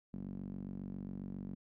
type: tone with band-pass filter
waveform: sawtooth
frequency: 47.36 Hz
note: F#1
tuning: 41 cents sharp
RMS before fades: -44 dBFS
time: 0.13-1.55 s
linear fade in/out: 10 ms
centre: 210 Hz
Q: 3.8
effects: none